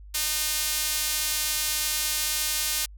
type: tone with high-pass filter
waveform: sawtooth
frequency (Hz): 305.5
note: D#4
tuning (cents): -32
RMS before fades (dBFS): -27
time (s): 0.14-2.86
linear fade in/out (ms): 10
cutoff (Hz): 4200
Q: 0.52
effects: added 50 Hz sine -42 dBFS peak until 2.97 s